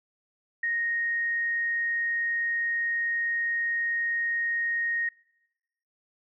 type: tone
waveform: sine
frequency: 1864.7 Hz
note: A#6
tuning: in tune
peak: -25 dBFS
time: 0.63-5.09 s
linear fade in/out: 5 ms
effects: noise-tail reverb RT60 1.0 s tail -24 dB re dry